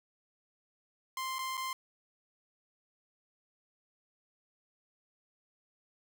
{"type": "tone with dropouts", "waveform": "sawtooth", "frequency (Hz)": 1047, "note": "C6", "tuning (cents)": 1, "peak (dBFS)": -31, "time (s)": [1.17, 1.73], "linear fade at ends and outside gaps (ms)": 2, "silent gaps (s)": [[1.385, 1.39], [1.571, 1.576]], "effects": []}